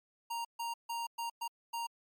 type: tone bursts at uneven times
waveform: square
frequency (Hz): 932.3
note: A#5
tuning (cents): 0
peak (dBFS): -36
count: 6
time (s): 0.3-0.45 / 0.59-0.74 / 0.89-1.07 / 1.18-1.3 / 1.41-1.48 / 1.73-1.87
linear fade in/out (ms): 10
effects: MP3 96 kbps